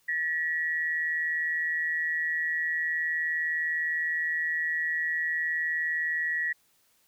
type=tone pair together; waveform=sine; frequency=1760 / 1919.6 Hz; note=A6 / B6; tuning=0 / -50 cents; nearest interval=major second; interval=150 cents; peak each=-33 / -27 dBFS; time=0.08-6.53 s; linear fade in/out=10 ms; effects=white hiss -67 dBFS RMS until 7.07 s